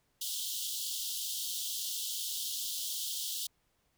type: high-pass noise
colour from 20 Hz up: pink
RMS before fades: -37 dBFS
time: 0.21-3.47 s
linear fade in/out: 5 ms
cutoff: 3000 Hz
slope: 96 dB/octave
effects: pink hiss -75 dBFS RMS until 3.97 s